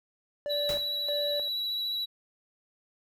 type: tone with tremolo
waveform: triangle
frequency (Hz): 582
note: D5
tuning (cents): -16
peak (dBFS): -28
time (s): 0.46-1.48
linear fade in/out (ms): 0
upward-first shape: square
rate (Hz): 1.6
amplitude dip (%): 80
type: tone with vibrato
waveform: triangle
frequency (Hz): 3917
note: B7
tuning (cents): -15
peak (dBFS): -28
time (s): 0.49-2.06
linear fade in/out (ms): 20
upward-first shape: sine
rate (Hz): 14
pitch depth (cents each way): 15
type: noise with exponential decay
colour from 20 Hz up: pink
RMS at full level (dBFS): -33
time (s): 0.69-0.92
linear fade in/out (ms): 1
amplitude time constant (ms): 49
effects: none